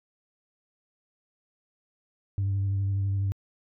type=tone with vibrato; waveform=sine; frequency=98.3 Hz; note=G2; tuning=5 cents sharp; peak=-22 dBFS; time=2.38-3.32 s; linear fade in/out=0 ms; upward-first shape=triangle; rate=12 Hz; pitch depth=24 cents each way; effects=tanh soft clip ceiling -22 dBFS